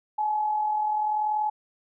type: tone with amplitude modulation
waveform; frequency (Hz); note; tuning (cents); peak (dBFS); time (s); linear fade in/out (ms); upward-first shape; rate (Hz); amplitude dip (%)
sine; 850; G#5; +40; -21; 0.18-1.5; 10; sine; 40.6; 40
effects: none